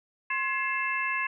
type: harmonic tone with a mistuned harmonic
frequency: 530 Hz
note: C5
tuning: 22 cents sharp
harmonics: 2 / 3 / 4 / 5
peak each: -32 / -32 / -32 / -32 dBFS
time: 0.3-1.27 s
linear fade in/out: 5 ms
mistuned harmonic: 3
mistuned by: +110 cents
effects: none